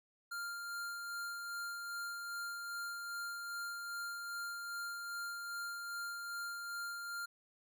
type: tone with tremolo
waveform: square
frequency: 1396.9 Hz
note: F6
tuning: in tune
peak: -40 dBFS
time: 0.31-7.26 s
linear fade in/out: 10 ms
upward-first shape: sine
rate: 2.5 Hz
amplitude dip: 30%
effects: none